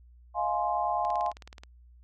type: chord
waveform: sine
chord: F minor seventh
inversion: third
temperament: just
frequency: 628.6 / 698.5 / 838.1 / 1047.7 Hz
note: Eb5 / F5 / Ab5 / C6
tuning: +18 / 0 / +16 / +2 cents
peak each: -36 / -30 / -30 / -32 dBFS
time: 0.34-1.33 s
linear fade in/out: 50 ms
type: click train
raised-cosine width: 0.2 ms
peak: -28 dBFS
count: 12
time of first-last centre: 1.05-1.635 s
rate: 18.8 Hz
effects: added 60 Hz sine -52 dBFS peak until 2.03 s